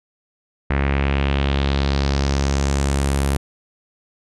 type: tone with low-pass filter sweep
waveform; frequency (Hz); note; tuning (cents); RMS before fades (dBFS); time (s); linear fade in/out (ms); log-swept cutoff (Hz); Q
sawtooth; 69.3; C#2; 0; -19; 0.7-3.37; 5; 2000 to 11000; 2.5
effects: none